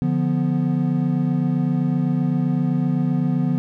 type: chord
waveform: triangle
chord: B diminished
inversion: first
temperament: equal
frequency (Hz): 146.83 / 174.61 / 246.9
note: D3 / F3 / B3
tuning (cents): 0 / 0 / 0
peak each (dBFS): -20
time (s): 0.02-3.58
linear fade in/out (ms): 0
effects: none